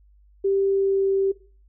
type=tone with pitch glide; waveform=sine; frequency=392 to 389.3 Hz; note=G4 to G4; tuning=0 to -12 cents; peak=-18 dBFS; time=0.44-1.32 s; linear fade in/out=10 ms; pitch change=-12 cents; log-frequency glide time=0.68-1.09 s; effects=noise-tail reverb RT60 0.4 s tail -19 dB re dry + added 50 Hz sine -52 dBFS peak until 1.68 s